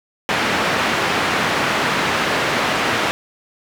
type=band-pass noise; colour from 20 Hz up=white; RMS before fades=-19 dBFS; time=0.29-3.11 s; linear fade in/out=0 ms; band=120 to 2100 Hz; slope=12 dB/octave; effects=none